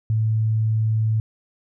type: tone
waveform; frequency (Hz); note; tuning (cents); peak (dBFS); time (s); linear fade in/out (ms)
sine; 110; A2; 0; -17; 0.1-1.2; 0
effects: none